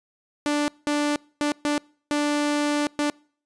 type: tone bursts at uneven times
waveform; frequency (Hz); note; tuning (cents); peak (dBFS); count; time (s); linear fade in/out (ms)
sawtooth; 293.7; D4; 0; -17; 6; 0.46-0.68 / 0.87-1.16 / 1.41-1.52 / 1.65-1.78 / 2.11-2.87 / 2.99-3.1; 0
effects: noise-tail reverb RT60 0.5 s tail -26 dB re dry + resampled to 22050 Hz